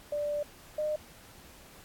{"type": "tone pair in turn", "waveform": "sine", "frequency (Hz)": [588, 608], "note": ["D5", "D#5"], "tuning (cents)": [2, -40], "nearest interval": "minor second", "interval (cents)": 58, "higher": "second", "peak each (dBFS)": [-29, -28], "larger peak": "second", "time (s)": [[0.12, 0.43], [0.78, 0.96]], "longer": "first", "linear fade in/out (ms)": 5, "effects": ["pink hiss -54 dBFS RMS until 1.84 s", "AAC 64 kbps"]}